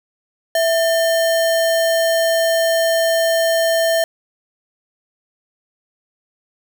sine tone with sample-and-hold, 659.3 Hz, E5, in tune, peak -13 dBFS, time 0.55-4.04 s, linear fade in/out 2 ms, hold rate 2450 Hz, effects none

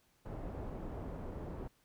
pink low-pass noise, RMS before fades -43 dBFS, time 0.25-1.68 s, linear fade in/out 10 ms, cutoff 690 Hz, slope 12 dB/octave, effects pink hiss -72 dBFS RMS until 1.84 s

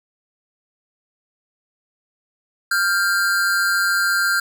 square tone pair together, 1396.9 / 1583 Hz, F6 / G6, 0 / +17 cents, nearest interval major second, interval 217 cents, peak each -20 dBFS, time 2.71-4.4 s, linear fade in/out 5 ms, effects none

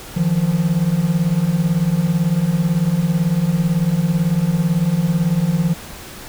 triangle beating tone pair, 155.56 / 173.56 Hz, D#3 / F3, 0 / -10 cents, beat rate 18 Hz, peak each -17 / -14 dBFS, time 0.16-5.74 s, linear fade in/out 10 ms, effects pink hiss -35 dBFS RMS until 6.28 s

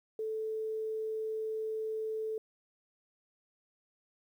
sine tone, 438.3 Hz, A4, 7 cents flat, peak -33 dBFS, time 0.19-2.38 s, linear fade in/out 2 ms, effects 11-bit

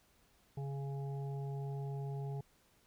harmonic tone, 138.59 Hz, C#3, in tune, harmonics 1 / 3 / 5 / 6, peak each -38 / -48 / -55 / -54 dBFS, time 0.57-2.41 s, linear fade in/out 5 ms, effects pink hiss -70 dBFS RMS until 2.86 s

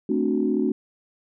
sine chord, D dominant seventh, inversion second, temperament equal with one note detuned, 220 / 261.6 / 296.9 / 370 Hz, A3 / C4 / D4 / F#4, 0 / 0 / +19 / 0 cents, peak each -25 dBFS, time 0.09-0.72 s, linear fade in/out 5 ms, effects tanh soft clip ceiling -9 dBFS

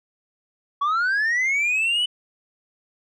sine linear sweep, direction up, 1109 to 3003 Hz, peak -16 dBFS, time 0.81-2.06 s, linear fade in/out 10 ms, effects tanh soft clip ceiling -18 dBFS

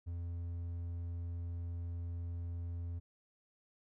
triangle tone, 85.8 Hz, F2, 30 cents flat, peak -36 dBFS, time 0.06-3 s, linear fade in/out 20 ms, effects none

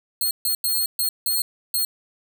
5% pulse tone bursts at uneven times, 4273 Hz, C8, 36 cents sharp, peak -13 dBFS, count 6, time 0.21-0.31 / 0.45-0.55 / 0.64-0.86 / 0.99-1.09 / 1.26-1.42 / 1.74-1.85 s, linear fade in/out 2 ms, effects none

